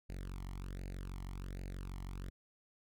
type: tone with flanger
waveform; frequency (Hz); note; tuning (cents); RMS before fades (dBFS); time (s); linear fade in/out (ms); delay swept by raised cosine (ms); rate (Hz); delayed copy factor
sawtooth; 46.25; F#1; 0; -44; 0.09-2.3; 10; 0.44 to 0.98; 1.3; +0.85
effects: none